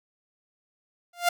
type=tone with exponential growth; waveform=sawtooth; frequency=698.5 Hz; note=F5; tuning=in tune; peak=-13 dBFS; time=1.13-1.29 s; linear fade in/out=5 ms; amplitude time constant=33 ms; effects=none